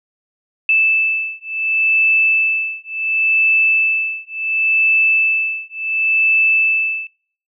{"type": "beating tone pair", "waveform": "sine", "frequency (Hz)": [2633, 2633.7], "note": ["E7", "E7"], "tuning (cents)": [-3, -2], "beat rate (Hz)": 0.7, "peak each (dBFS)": -16, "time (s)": [0.69, 7.07], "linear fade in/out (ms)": 2, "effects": ["noise-tail reverb RT60 0.6 s tail -26 dB re dry"]}